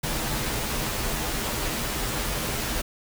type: noise with comb filter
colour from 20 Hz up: pink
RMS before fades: -28 dBFS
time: 0.03-2.82 s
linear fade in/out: 10 ms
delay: 11 ms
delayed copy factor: -0.65
effects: none